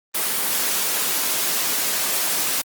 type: noise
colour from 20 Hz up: white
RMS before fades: -22 dBFS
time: 0.14-2.62 s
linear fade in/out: 10 ms
effects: high-pass 200 Hz 12 dB/octave + Opus 24 kbps